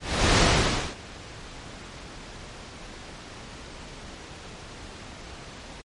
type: noise with ADSR envelope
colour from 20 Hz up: pink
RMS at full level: -17 dBFS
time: 0-5.82 s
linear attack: 370 ms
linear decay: 580 ms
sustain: -24 dB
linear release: 16 ms
effects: low-pass 6000 Hz 12 dB/octave + MP3 48 kbps